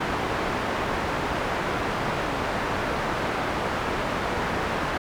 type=low-pass noise; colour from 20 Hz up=white; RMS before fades=-27 dBFS; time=0-4.98 s; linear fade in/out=10 ms; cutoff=1300 Hz; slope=12 dB/octave; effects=none